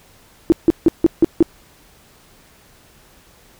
sine tone bursts, 331.2 Hz, E4, 8 cents sharp, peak -6 dBFS, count 6, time 0.5-1.426 s, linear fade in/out 0 ms, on 21 ms, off 160 ms, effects pink hiss -50 dBFS RMS until 3.59 s

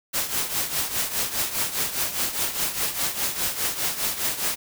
white noise with tremolo, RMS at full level -23 dBFS, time 0.13-4.56 s, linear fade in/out 20 ms, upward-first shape triangle, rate 4.9 Hz, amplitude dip 75%, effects none

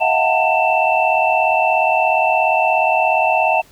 sine tone cluster, 639 / 716 / 756 / 895 / 2668 Hz, D#5 / F5 / F#5 / A5 / E7, +46 / +43 / +37 / +29 / +20 cents, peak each -19 dBFS, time 0-3.62 s, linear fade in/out 20 ms, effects pink hiss -49 dBFS RMS until 3.71 s

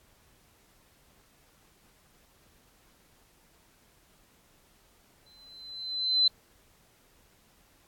sine tone with exponential growth, 4052 Hz, B7, 44 cents sharp, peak -18 dBFS, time 5.26-6.28 s, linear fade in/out 5 ms, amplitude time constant 220 ms, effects pink hiss -63 dBFS RMS until 7.87 s + AAC 64 kbps

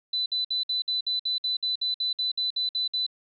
sine tone bursts, 4000 Hz, B7, 21 cents sharp, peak -24 dBFS, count 16, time 0.13-3.065 s, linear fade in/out 5 ms, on 130 ms, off 57 ms, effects none

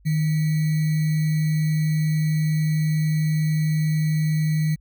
sine tone with sample-and-hold, 155.56 Hz, D#3, in tune, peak -18 dBFS, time 0.05-4.76 s, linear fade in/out 20 ms, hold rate 2100 Hz, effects added 50 Hz sine -51 dBFS peak until 4.8 s

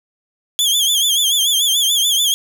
sawtooth tone with vibrato, 3322 Hz, G#7, in tune, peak -10 dBFS, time 0.59-2.34 s, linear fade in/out 0 ms, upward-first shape sine, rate 6.9 Hz, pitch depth 100 cents each way, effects none

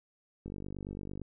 click train, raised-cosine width 3 ms, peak -28 dBFS, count 38, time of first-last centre 0.46-1.217 s, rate 48.9 Hz, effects none

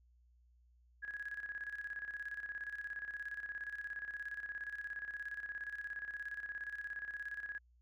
sine tone with tremolo, 1665 Hz, G#6, 4 cents sharp, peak -39 dBFS, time 1.02-7.59 s, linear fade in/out 20 ms, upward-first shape square, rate 17 Hz, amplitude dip 65%, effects added 60 Hz sine -65 dBFS peak until 7.81 s

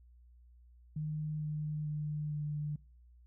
sine tone with pitch steps, 153.1 / 151.69 / 150.3 / 148.91 Hz, D#3 / D#3 / D3 / D3, -28 / -44 / +40 / +24 cents, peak -34 dBFS, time 0.96-2.76 s, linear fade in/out 5 ms, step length 450 ms, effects noise-tail reverb RT60 0.5 s tail -25 dB re dry + added 60 Hz sine -57 dBFS peak until 3.26 s

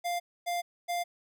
square tone bursts, 698.5 Hz, F5, in tune, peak -30 dBFS, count 3, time 0.04-1.04 s, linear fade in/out 20 ms, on 160 ms, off 260 ms, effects none

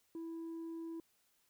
sine tone, 329.6 Hz, E4, in tune, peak -39 dBFS, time 0.15-1 s, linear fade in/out 2 ms, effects tanh soft clip ceiling -41 dBFS + white hiss -75 dBFS RMS until 1.49 s

